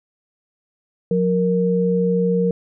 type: tone pair together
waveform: sine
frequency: 179.85 / 466.2 Hz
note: F#3 / A#4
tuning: -49 / 0 cents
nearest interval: octave + major third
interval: 1649 cents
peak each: -18 / -18 dBFS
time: 1.11-2.51 s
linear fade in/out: 2 ms
effects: none